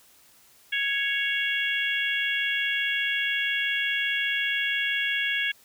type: harmonic tone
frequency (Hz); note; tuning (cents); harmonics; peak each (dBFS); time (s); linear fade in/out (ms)
554.4; C#5; 0; 3 / 4 / 5 / 6; -28 / -29 / -30 / -31; 0.72-5.52; 10
effects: white hiss -57 dBFS RMS until 5.64 s